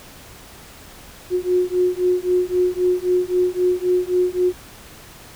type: beating tone pair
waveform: sine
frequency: 360 / 363.8 Hz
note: F#4 / F#4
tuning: -47 / -29 cents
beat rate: 3.8 Hz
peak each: -19 dBFS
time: 1.3-4.53 s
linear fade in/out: 50 ms
effects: pink hiss -42 dBFS RMS until 5.35 s